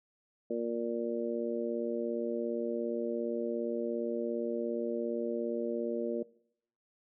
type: harmonic tone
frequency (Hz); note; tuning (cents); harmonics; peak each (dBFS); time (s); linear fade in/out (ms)
117.3; A#2; +11; 2 / 3 / 4 / 5; -37 / -36 / -35 / -38; 0.5-6.23; 5
effects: noise-tail reverb RT60 0.7 s tail -22 dB re dry